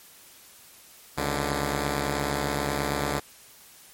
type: tone pair together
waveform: 5% pulse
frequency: 69.13 / 146.83 Hz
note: C#2 / D3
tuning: -4 / 0 cents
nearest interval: octave + minor second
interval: 1304 cents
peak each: -17 dBFS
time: 1.17-3.2 s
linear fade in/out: 10 ms
effects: white hiss -51 dBFS RMS until 3.93 s + MP3 64 kbps